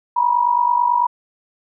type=tone with amplitude modulation; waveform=sine; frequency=966 Hz; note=B5; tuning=39 cents flat; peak=-10 dBFS; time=0.16-1.07 s; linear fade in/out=10 ms; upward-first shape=sine; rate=49.1 Hz; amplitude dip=75%; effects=none